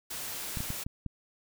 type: noise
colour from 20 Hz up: white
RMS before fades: -38 dBFS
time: 0.1-0.84 s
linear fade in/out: 10 ms
type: clicks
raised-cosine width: 5 ms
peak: -23 dBFS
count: 5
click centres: 0.572 / 0.605 / 0.704 / 0.865 / 1.063 s
effects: none